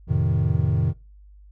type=chord; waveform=triangle; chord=F dominant seventh; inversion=none; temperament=equal; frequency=87.31 / 110 / 130.81 / 155.56 Hz; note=F2 / A2 / C3 / Eb3; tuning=0 / 0 / 0 / 0 cents; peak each=-22 dBFS; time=0.07-0.94 s; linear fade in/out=50 ms; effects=noise-tail reverb RT60 0.3 s tail -23 dB re dry + added 50 Hz sine -45 dBFS peak until 1.51 s